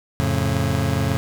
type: chord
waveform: 30% pulse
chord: F augmented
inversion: none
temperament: just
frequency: 87.31 / 109.13 / 136.42 Hz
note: F2 / A2 / C#3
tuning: 0 / -14 / -27 cents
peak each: -21 / -21 / -20 dBFS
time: 0.2-1.17 s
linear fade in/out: 0 ms
effects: none